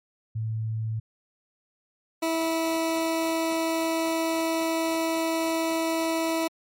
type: tone pair in turn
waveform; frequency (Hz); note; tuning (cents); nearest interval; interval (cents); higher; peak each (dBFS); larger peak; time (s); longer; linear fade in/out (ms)
sine / 20% pulse; 110.7 / 326.3; A2 / E4; +11 / -18; octave + perfect fifth; 1871; second; -26 / -19; second; 0.35-1 / 2.22-6.48; second; 10
effects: MP3 64 kbps